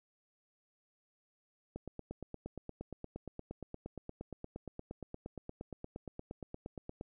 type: click train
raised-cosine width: 2 ms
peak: -29 dBFS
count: 46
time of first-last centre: 1.76-7.011 s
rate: 8.57 Hz
effects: none